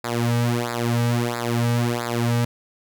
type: tone with flanger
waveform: sawtooth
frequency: 118.9 Hz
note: A#2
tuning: 35 cents sharp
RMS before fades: -22 dBFS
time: 0.04-2.45 s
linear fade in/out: 5 ms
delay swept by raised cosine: 0.33 to 2.93 ms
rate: 1.5 Hz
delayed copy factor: -1
effects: none